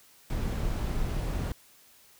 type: noise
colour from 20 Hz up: brown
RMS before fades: -30 dBFS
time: 0.3-1.52 s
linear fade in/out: 2 ms
effects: white hiss -58 dBFS RMS until 2.19 s